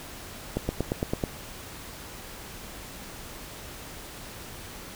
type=accelerating click train; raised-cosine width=2 ms; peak=-12 dBFS; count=7; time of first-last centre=0.57-1.238 s; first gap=120 ms; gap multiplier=0.97; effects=pink hiss -42 dBFS RMS until 4.95 s